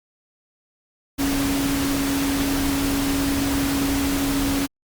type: tone in noise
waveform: sine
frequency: 277.2 Hz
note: C#4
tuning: in tune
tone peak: -21 dBFS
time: 1.18-4.67 s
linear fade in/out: 20 ms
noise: pink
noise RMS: -26 dBFS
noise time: 1.18-4.67 s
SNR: +2 dB
effects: Opus 48 kbps